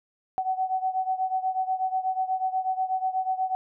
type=beating tone pair; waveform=sine; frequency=750 / 758.2 Hz; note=F#5 / F#5; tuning=+23 / +42 cents; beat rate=8.2 Hz; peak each=-26 / -29 dBFS; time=0.38-3.55 s; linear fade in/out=0 ms; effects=none